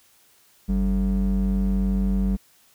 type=ring-modulated tone; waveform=triangle; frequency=120.6 Hz; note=B2; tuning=41 cents flat; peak=-14 dBFS; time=0.68-2.37 s; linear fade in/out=20 ms; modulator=71.8 Hz; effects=white hiss -58 dBFS RMS until 2.74 s